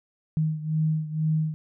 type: beating tone pair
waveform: sine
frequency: 155.9 / 158 Hz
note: D#3 / D#3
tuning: +4 / +27 cents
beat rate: 2.1 Hz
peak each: -24 / -28 dBFS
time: 0.37-1.54 s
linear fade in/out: 0 ms
effects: none